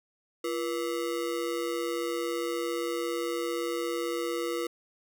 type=ring-modulated tone; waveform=square; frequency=411.9 Hz; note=G#4; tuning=14 cents flat; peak=-27 dBFS; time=0.44-4.67 s; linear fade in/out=5 ms; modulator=68.8 Hz; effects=11-bit